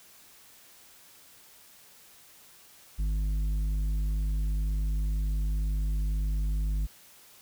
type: tone with tanh clipping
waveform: sine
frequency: 51 Hz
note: G#1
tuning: 31 cents flat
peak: -27 dBFS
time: 2.98-6.87 s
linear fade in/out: 20 ms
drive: 8 dB
effects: white hiss -55 dBFS RMS until 7.41 s